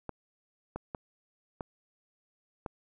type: clicks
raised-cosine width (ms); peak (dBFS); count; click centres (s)
1; -22; 5; 0.093 / 0.76 / 0.948 / 1.608 / 2.662
effects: none